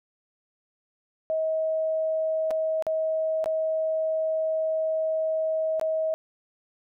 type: tone with dropouts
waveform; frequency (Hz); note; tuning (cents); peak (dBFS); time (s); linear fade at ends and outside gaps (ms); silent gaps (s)
sine; 636; D#5; +38; -23; 1.3-6.14; 0; 2.507-2.511 / 2.824-2.867 / 3.442-3.459 / 5.797-5.813
effects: none